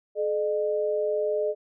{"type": "tone pair together", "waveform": "sine", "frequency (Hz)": [427.8, 607], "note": ["A4", "D#5"], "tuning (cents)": [-49, -43], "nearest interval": "tritone", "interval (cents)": 606, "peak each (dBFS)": -26, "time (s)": [0.15, 1.55], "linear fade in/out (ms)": 50, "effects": []}